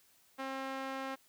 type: tone with band-pass filter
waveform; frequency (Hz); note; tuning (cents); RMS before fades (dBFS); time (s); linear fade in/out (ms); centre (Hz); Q
sawtooth; 267.3; C4; +37; -40; 0.38-1.16; 20; 1200; 0.69
effects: white hiss -67 dBFS RMS until 1.28 s